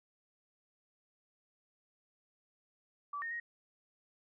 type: tone with pitch steps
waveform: sine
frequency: 1155 / 1842 / 1877 Hz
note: D6 / A#6 / A#6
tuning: -29 / -21 / +11 cents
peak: -37 dBFS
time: 3.13-3.4 s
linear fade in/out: 5 ms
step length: 90 ms
effects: none